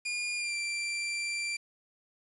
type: tone with pitch glide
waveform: sawtooth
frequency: 2423 to 2357 Hz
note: D#7 to D7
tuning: -47 to +6 cents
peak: -28 dBFS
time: 0.05-1.57 s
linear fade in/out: 10 ms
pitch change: -47 cents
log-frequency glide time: 0.36-0.55 s
effects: resampled to 24000 Hz + 9-bit